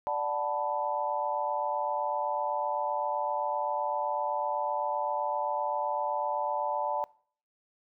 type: chord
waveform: sine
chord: B minor seventh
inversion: first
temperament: equal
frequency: 587.3 / 740 / 880 / 987.8 Hz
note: D5 / F#5 / A5 / B5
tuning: 0 / 0 / 0 / 0 cents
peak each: -33 / -36 / -31 / -35 dBFS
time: 0.07-7.04 s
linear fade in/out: 0 ms
effects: noise-tail reverb RT60 0.5 s tail -23 dB re dry